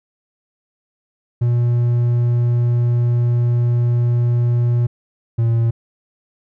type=tone pair in turn; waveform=triangle; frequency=120 / 115.54 Hz; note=B2 / A#2; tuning=-49 / -15 cents; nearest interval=minor second; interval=66 cents; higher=first; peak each=-11 dBFS; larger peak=neither; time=1.41-4.87 / 5.38-5.71 s; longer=first; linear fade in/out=10 ms; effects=none